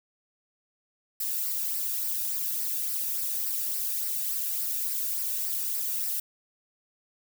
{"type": "noise with flanger", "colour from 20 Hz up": "violet", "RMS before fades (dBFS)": -30, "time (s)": [1.2, 6.2], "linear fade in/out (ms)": 5, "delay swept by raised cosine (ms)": [0.29, 0.98], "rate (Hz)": 3.5, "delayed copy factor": -0.5, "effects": []}